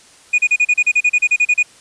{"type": "tone bursts", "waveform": "triangle", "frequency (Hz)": 2461, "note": "D#7", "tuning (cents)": -20, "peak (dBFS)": -8, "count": 15, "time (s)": [0.33, 1.63], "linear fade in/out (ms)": 10, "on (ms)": 54, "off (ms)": 35, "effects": ["white hiss -46 dBFS RMS until 1.8 s", "resampled to 22050 Hz"]}